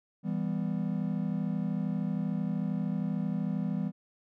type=chord; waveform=triangle; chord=E minor; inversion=none; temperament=just; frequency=164.81 / 197.78 / 247.2 Hz; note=E3 / G3 / B3; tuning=0 / +16 / +2 cents; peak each=-31 / -30 / -34 dBFS; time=0.23-3.92 s; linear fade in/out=50 ms; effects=none